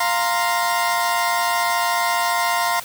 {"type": "chord", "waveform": "30% pulse", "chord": "F suspended fourth", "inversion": "none", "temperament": "equal", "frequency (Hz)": [698.5, 932.3, 1046.5], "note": ["F5", "Bb5", "C6"], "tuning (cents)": [0, 0, 0], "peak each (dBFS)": -20, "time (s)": [0, 2.8], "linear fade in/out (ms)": 5, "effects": ["white hiss -36 dBFS RMS until 2.84 s"]}